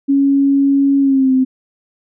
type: tone with pitch glide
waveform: sine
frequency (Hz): 277.2 to 260.1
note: C#4 to C4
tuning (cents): 0 to -10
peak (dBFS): -9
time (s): 0.08-1.45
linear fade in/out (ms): 20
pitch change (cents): -110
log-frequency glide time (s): 1-1.33
effects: none